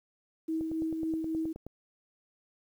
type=tone with tremolo; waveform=sine; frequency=321 Hz; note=E4; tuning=46 cents flat; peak=-28 dBFS; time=0.48-1.53 s; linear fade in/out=10 ms; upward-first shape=triangle; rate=3.6 Hz; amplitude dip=40%
type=click train; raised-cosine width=2 ms; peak=-29 dBFS; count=11; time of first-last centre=0.61-1.666 s; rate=9.47 Hz
effects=10-bit